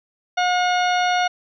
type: harmonic tone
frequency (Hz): 721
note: F#5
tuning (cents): -45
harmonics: 1 / 2 / 3 / 4 / 5 / 6 / 8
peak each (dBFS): -18 / -24 / -28 / -30 / -32 / -34 / -36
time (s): 0.37-1.28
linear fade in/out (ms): 10
effects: none